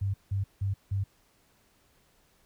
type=tone bursts; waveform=sine; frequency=98.3 Hz; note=G2; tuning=5 cents sharp; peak=-26 dBFS; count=4; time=0.01-1.04 s; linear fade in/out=10 ms; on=130 ms; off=170 ms; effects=pink hiss -66 dBFS RMS until 2.45 s